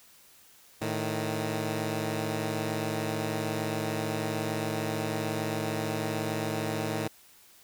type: tone pair together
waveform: 10% pulse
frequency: 110 / 155.56 Hz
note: A2 / D#3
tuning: 0 / 0 cents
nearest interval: tritone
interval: 600 cents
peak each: -23 / -25 dBFS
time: 0.81-7.08 s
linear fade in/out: 10 ms
effects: white hiss -57 dBFS RMS until 7.63 s